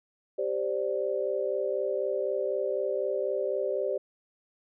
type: chord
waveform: sine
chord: G suspended fourth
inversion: none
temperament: equal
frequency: 392 / 523.3 / 587.3 Hz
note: G4 / C5 / D5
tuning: 0 / 0 / 0 cents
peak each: -31 dBFS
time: 0.38-3.98 s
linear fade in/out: 10 ms
effects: none